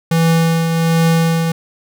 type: tone with tremolo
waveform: square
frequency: 164.81 Hz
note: E3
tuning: in tune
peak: -10 dBFS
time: 0.11-1.52 s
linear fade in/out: 5 ms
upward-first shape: triangle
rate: 1.3 Hz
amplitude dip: 45%
effects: none